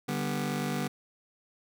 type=chord; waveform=sawtooth; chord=G major; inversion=second; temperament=just; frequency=147 / 196 / 245 Hz; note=D3 / G3 / B3; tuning=+2 / 0 / -14 cents; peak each=-30 dBFS; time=0.08-0.88 s; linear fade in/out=10 ms; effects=none